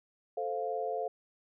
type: chord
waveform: sine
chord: F major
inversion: first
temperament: equal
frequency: 440 / 523.3 / 698.5 Hz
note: A4 / C5 / F5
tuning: 0 / 0 / 0 cents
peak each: -36 / -37 / -35 dBFS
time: 0.37-1.08 s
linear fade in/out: 5 ms
effects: none